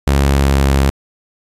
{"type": "tone with pitch glide", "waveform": "sawtooth", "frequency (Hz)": [69.3, 68.31], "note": ["C#2", "C#2"], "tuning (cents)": [0, -25], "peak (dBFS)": -6, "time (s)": [0.07, 0.9], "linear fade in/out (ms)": 0, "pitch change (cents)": -25, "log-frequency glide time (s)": [0.3, 0.69], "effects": ["resampled to 32000 Hz", "8-bit"]}